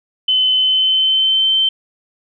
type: tone with pitch glide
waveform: sine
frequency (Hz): 3041 to 3101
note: F#7 to G7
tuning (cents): +47 to -19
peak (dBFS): -11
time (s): 0.28-1.69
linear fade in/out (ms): 5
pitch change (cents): +34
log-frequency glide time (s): 0.55-1.54
effects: none